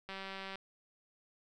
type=click train; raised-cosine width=0.3 ms; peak=-28 dBFS; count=91; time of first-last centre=0.09-0.556 s; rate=193 Hz; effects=none